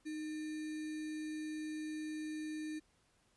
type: tone with sample-and-hold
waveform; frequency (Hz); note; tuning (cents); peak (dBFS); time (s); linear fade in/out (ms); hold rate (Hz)
sine; 309; D#4; -12; -39; 0.05-2.8; 20; 2100
effects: pink hiss -73 dBFS RMS until 3.36 s + resampled to 24000 Hz